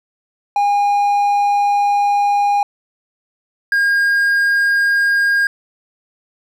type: tone pair in turn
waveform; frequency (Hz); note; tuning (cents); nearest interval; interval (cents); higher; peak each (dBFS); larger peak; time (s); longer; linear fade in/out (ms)
triangle; 814 / 1620.5; G#5 / G#6; -35 / -43; octave; 1192; second; -10; neither; 0.56-2.63 / 3.72-5.47; first; 2
effects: none